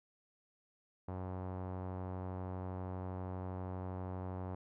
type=tone with low-pass filter; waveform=sawtooth; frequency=92.5 Hz; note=F#2; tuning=in tune; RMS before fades=-42 dBFS; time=1.08-4.55 s; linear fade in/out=5 ms; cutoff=910 Hz; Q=1.7; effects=none